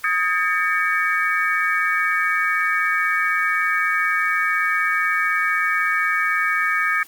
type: tone cluster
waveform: sine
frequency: 1252 / 1619 / 1795 / 2254 Hz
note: D#6 / G#6 / A6 / C#7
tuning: +10 / -45 / +34 / +28 cents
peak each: -23 dBFS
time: 0.04-7.03 s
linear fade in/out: 2 ms
effects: white hiss -46 dBFS RMS until 7.07 s + Opus 48 kbps